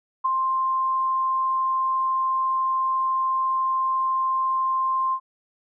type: tone with ADSR envelope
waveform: sine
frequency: 1051 Hz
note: C6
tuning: 7 cents sharp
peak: -16 dBFS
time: 0.24-5.2 s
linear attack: 17 ms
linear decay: 6 ms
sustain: -4 dB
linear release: 69 ms
effects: none